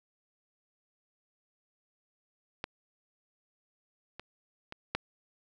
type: clicks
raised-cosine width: 0.3 ms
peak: -18 / -26 / -25 / -13 dBFS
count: 4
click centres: 2.641 / 4.196 / 4.724 / 4.95 s
effects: none